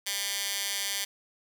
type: tone with high-pass filter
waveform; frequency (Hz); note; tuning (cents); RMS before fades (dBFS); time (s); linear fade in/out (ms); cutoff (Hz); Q
15% pulse; 199.3; G3; +29; -32; 0.06-1.05; 10; 3100; 0.81
effects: none